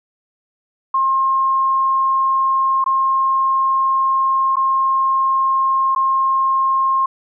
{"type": "tone with dropouts", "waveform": "sine", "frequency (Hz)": 1067, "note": "C6", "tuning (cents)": 34, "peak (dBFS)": -13, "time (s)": [0.94, 7.06], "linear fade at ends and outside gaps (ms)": 5, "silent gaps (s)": [[2.842, 2.861], [4.558, 4.567], [5.95, 5.96]], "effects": []}